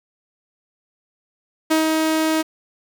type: tone with ADSR envelope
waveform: sawtooth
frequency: 316.6 Hz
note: D#4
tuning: 30 cents sharp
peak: -10 dBFS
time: 1.7-2.43 s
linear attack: 14 ms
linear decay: 130 ms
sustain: -3 dB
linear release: 23 ms
effects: 7-bit